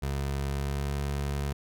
25% pulse tone with pitch glide, 69.3 to 70.59 Hz, C#2 to C#2, 0 to +32 cents, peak -25 dBFS, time 0.02-1.53 s, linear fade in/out 10 ms, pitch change +32 cents, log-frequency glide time 0.45-0.94 s, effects none

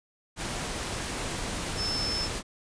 sine tone in noise, 5274 Hz, E8, in tune, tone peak -29 dBFS, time 1.76-2.29 s, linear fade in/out 50 ms, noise pink, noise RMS -33 dBFS, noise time 0.36-2.43 s, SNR +1 dB, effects resampled to 22050 Hz

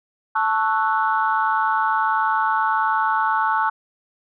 sine chord, F# minor seventh, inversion first, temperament equal, 880 / 1108.7 / 1318.5 / 1480 Hz, A5 / C#6 / E6 / F#6, 0 / 0 / 0 / 0 cents, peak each -20 / -23 / -24 / -24 dBFS, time 0.35-3.7 s, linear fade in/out 10 ms, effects tanh soft clip ceiling -7 dBFS

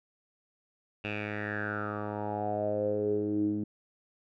10% pulse tone with low-pass filter sweep, 104.6 Hz, G#2, 13 cents sharp, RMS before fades -32 dBFS, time 1.04-3.64 s, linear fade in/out 5 ms, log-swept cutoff 2700 to 260 Hz, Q 7, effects none

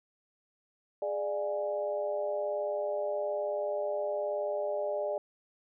harmonic tone with a mistuned harmonic, 138.59 Hz, C#3, in tune, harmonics 3 / 4 / 5 / 6, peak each -37 / -31 / -42 / -42 dBFS, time 1.02-5.18 s, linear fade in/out 2 ms, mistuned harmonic 4, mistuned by +120 cents, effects none

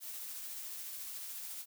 blue noise with tremolo, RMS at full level -43 dBFS, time 0-1.66 s, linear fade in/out 50 ms, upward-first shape triangle, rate 14 Hz, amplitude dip 25%, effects none

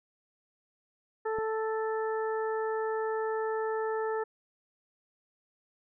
harmonic tone, 440 Hz, A4, in tune, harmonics 1 / 2 / 3 / 4, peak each -30 / -36 / -40 / -42 dBFS, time 1.25-4.24 s, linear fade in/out 10 ms
click, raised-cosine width 2 ms, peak -27 dBFS, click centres 1.386 s
effects none

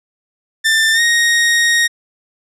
sawtooth tone with pitch glide, 1782 to 1869.5 Hz, A6 to A#6, +22 to +4 cents, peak -7 dBFS, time 0.64-1.88 s, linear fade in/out 20 ms, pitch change +82 cents, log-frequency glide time 0.93-1.01 s, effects low-pass 10000 Hz 12 dB/octave

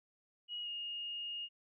sine tone with pitch glide, 2900 to 2850 Hz, F#7 to F7, -35 to +34 cents, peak -39 dBFS, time 0.48-1.49 s, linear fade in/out 50 ms, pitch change -31 cents, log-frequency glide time 0.62-0.68 s, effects none

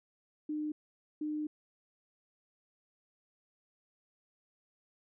sine tone bursts at uneven times, 303 Hz, D#4, 46 cents flat, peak -33 dBFS, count 2, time 0.49-0.72 / 1.21-1.47 s, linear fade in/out 5 ms, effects none

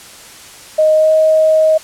sine tone with pitch glide, 622.3 to 629.5 Hz, D#5 to D#5, 0 to +20 cents, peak -7 dBFS, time 0.78-1.78 s, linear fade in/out 10 ms, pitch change +20 cents, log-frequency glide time 0.94-1.13 s, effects white hiss -36 dBFS RMS until 1.83 s + low-pass 10000 Hz 12 dB/octave

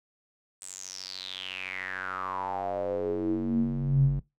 square tone with band-pass filter sweep, 46.79 Hz, F#1, 20 cents sharp, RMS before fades -30 dBFS, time 0.61-4.2 s, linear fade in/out 10 ms, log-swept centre 8400 to 110 Hz, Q 7.6, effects noise-tail reverb RT60 0.2 s tail -21 dB re dry

